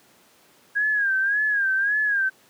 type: tone with vibrato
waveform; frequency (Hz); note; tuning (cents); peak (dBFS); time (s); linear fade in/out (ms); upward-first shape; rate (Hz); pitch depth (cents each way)
sine; 1630; G#6; -33; -19; 0.75-2.3; 20; sine; 1.8; 95
effects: pink hiss -56 dBFS RMS until 2.49 s + high-pass 200 Hz 12 dB/octave